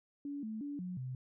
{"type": "tone with pitch steps", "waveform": "sine", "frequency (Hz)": [285.1, 218.4, 287.4, 181.2, 128.3], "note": ["C#4", "A3", "D4", "F#3", "C3"], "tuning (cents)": [49, -13, -37, -36, -34], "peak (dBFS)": -38, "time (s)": [0.25, 1.15], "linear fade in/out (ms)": 2, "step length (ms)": 180, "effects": []}